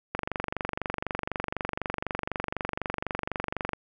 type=click train; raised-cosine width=0.5 ms; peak=-14 dBFS; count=87; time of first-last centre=0.15-3.733 s; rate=24 Hz; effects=none